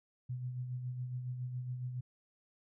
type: tone with tremolo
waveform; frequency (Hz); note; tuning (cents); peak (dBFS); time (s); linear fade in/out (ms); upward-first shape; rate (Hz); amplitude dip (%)
sine; 125.4; B2; +27; -35; 0.29-2.01; 10; sine; 7.2; 45
effects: none